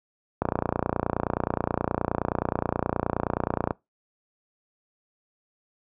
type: click train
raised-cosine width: 1 ms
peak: -9 dBFS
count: 98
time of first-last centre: 0.42-3.708 s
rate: 29.5 Hz
effects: noise-tail reverb RT60 0.2 s tail -23 dB re dry + high-pass 60 Hz 12 dB/octave